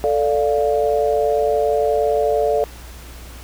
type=chord; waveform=sine; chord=D minor; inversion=second; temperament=equal with one note detuned; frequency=441.3 / 587.3 / 698.5 Hz; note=A4 / D5 / F5; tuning=+5 / 0 / 0 cents; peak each=-18 / -19 / -21 dBFS; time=0.04-2.64 s; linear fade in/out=0 ms; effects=added 60 Hz sine -36 dBFS peak until 3.43 s + pink hiss -41 dBFS RMS until 3.43 s